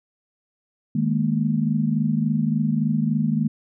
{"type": "chord", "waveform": "sine", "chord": "D# suspended fourth", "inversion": "none", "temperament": "equal with one note detuned", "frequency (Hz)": [155.56, 209.6, 233.1], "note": ["D#3", "G#3", "A#3"], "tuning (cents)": [0, 16, 0], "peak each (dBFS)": -23, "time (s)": [0.95, 3.48], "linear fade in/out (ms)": 5, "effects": []}